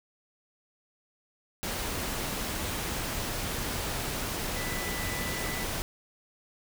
sine tone in noise, 1986 Hz, B6, 9 cents sharp, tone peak -38 dBFS, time 4.56-5.64 s, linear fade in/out 0 ms, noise pink, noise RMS -33 dBFS, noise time 1.63-5.82 s, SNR -8 dB, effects none

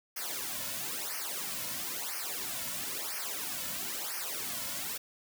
white noise with flanger, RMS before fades -37 dBFS, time 0.16-4.98 s, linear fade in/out 10 ms, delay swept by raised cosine 0.26 to 2.56 ms, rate 1 Hz, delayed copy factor -0.95, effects none

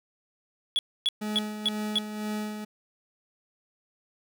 triangle tone bursts, 3377 Hz, G#7, 28 cents sharp, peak -20 dBFS, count 5, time 0.76-1.985 s, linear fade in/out 0 ms, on 29 ms, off 270 ms
40% pulse tone with tremolo, 212.1 Hz, G#3, 37 cents sharp, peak -28 dBFS, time 1.21-2.65 s, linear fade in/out 10 ms, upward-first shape sine, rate 2 Hz, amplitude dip 50%
effects none

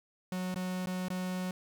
45% pulse tone with dropouts, 183.6 Hz, F#3, 13 cents flat, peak -33 dBFS, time 0.32-1.51 s, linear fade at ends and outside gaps 2 ms, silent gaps 0.544-0.559 / 0.86-0.87 / 1.084-1.102 s, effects 11-bit

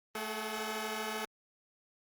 10% pulse tone cluster, 219.9 / 426.9 / 754 Hz, A3 / G#4 / F#5, -1 / +48 / +32 cents, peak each -31 / -31 / -35 dBFS, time 0.15-1.25 s, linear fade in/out 2 ms, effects Opus 32 kbps

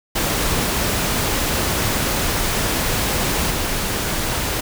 pink noise with level steps, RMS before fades -20 / -22 dBFS, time 0.15-4.61 s, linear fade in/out 10 ms, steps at 3.5 s, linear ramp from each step 2 ms, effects none

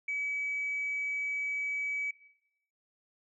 sine tone, 2283 Hz, D7, 50 cents flat, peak -30 dBFS, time 0.08-2.11 s, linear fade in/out 5 ms, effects noise-tail reverb RT60 0.8 s tail -17 dB re dry + tanh soft clip ceiling -26 dBFS

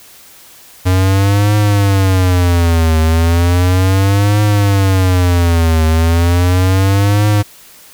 square tone with vibrato, 91.3 Hz, F#2, 23 cents flat, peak -9 dBFS, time 0.85-7.43 s, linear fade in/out 20 ms, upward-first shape triangle, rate 0.35 Hz, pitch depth 250 cents each way, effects white hiss -40 dBFS RMS until 7.93 s

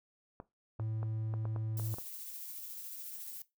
clicks, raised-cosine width 1 ms, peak -30 dBFS, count 9, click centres 0.401 / 0.798 / 1.03 / 1.339 / 1.454 / 1.562 / 1.797 / 1.941 / 1.985 s
triangle tone, 110 Hz, A2, in tune, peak -32 dBFS, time 0.79-1.95 s, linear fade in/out 10 ms
violet noise with tremolo, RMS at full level -44 dBFS, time 1.77-3.42 s, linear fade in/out 2 ms, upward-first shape sine, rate 14 Hz, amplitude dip 25%
effects noise-tail reverb RT60 0.2 s tail -18 dB re dry

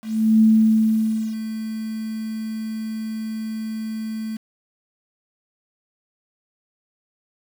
sine tone with ADSR envelope, 220 Hz, A3, in tune, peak -10 dBFS, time 0.02-4.37 s, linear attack 390 ms, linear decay 930 ms, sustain -15 dB, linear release 7 ms, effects 7-bit

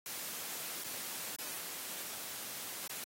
white noise with dropouts, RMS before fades -42 dBFS, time 0.06-3.04 s, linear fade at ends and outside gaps 1 ms, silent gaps 0.839-0.843 / 1.361-1.386 / 2.876-2.896 s, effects high-pass 150 Hz 12 dB/octave + AAC 48 kbps

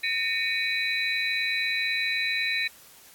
sine tone cluster, 1833 / 2262 / 2486 / 3956 Hz, A#6 / C#7 / D#7 / B7, -30 / +34 / -2 / +2 cents, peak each -30 dBFS, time 0.03-2.68 s, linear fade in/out 10 ms, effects white hiss -52 dBFS RMS until 3.14 s + AAC 64 kbps

